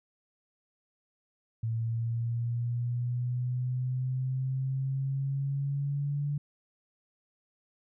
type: exponential sweep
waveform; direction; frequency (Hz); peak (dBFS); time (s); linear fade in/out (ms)
sine; up; 113.1 to 145.2; -28; 1.63-6.38; 5
effects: none